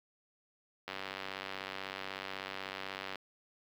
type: click train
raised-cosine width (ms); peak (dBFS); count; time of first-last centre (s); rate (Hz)
0.3; -23; 220; 0.88-3.157; 96.2
effects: high-pass 200 Hz 12 dB/octave + 9-bit